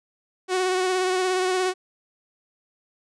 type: tone with vibrato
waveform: sawtooth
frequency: 370 Hz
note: F#4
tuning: in tune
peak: -17 dBFS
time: 0.48-1.74 s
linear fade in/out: 50 ms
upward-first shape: sine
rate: 17 Hz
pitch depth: 27 cents each way
effects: resampled to 22050 Hz